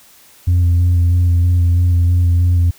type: tone with vibrato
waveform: sine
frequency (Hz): 87.31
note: F2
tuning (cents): 0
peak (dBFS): -7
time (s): 0.47-2.71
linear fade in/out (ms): 10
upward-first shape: square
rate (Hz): 3.1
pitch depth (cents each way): 18
effects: tanh soft clip ceiling -8 dBFS + white hiss -46 dBFS RMS until 2.78 s